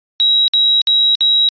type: tone bursts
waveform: sine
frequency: 3853 Hz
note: B7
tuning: 44 cents flat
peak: -9 dBFS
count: 4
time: 0.2-1.488 s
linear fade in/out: 0 ms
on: 280 ms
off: 56 ms
effects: resampled to 11025 Hz